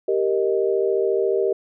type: chord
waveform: sine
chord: Eb major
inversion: first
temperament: equal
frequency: 392 / 466.2 / 622.3 Hz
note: G4 / Bb4 / Eb5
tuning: 0 / 0 / 0 cents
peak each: -20 / -22 / -26 dBFS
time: 0.08-1.53 s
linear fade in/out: 5 ms
effects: none